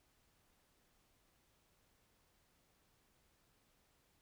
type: silence
effects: pink hiss -75 dBFS RMS until 4.21 s